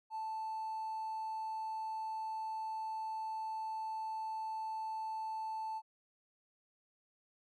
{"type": "tone with hard clipping", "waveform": "triangle", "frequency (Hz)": 880, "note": "A5", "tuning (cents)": 0, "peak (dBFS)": -38, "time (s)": [0.1, 5.82], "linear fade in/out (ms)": 50, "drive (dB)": 4, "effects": []}